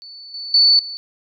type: tone with level steps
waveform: sine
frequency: 4482 Hz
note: C#8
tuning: 18 cents sharp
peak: -35 / -27 / -9 / -27 dBFS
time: 0.02-0.97 s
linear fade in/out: 0 ms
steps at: 0.34 / 0.54 / 0.79 s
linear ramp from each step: 2 ms
effects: none